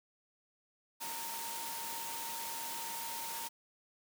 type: tone in noise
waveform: sine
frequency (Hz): 920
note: A#5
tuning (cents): -23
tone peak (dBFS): -44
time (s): 1-3.49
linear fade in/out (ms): 20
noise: white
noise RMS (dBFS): -42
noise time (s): 1-3.49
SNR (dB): -5
effects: high-pass 150 Hz 12 dB/octave